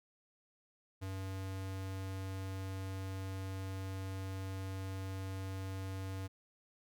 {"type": "tone", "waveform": "square", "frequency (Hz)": 95.6, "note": "G2", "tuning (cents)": -43, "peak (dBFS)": -40, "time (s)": [1.01, 6.28], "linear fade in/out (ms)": 20, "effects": []}